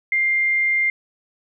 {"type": "tone", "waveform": "sine", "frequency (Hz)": 2100, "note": "C7", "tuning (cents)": 6, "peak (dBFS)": -16, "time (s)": [0.12, 0.9], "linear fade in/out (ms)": 2, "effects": []}